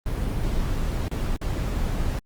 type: noise with dropouts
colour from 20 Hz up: brown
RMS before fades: -25 dBFS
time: 0.06-2.19 s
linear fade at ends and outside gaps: 2 ms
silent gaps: 1.083-1.113 / 1.365-1.414 s
effects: Opus 24 kbps